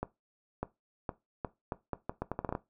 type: accelerating click train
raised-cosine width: 1 ms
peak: -19 dBFS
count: 14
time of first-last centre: 0.03-2.551 s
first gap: 600 ms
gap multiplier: 0.77
effects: noise-tail reverb RT60 0.2 s tail -17 dB re dry